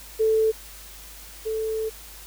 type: tone pair in turn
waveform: sine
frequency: 440 / 440 Hz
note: A4 / A4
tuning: 0 / 0 cents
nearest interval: unison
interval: 0 cents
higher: neither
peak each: -17 / -24 dBFS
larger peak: first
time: 0.19-0.52 / 1.45-1.9 s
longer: second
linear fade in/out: 20 ms
effects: added 50 Hz sine -46 dBFS peak until 2.26 s + white hiss -44 dBFS RMS until 2.26 s